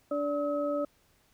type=tone cluster; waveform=sine; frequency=290.3 / 580 / 1281 Hz; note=D4 / D5 / E6; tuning=-20 / -22 / -50 cents; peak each=-33 / -29 / -38 dBFS; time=0.11-0.85 s; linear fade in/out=5 ms; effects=pink hiss -67 dBFS RMS until 1.33 s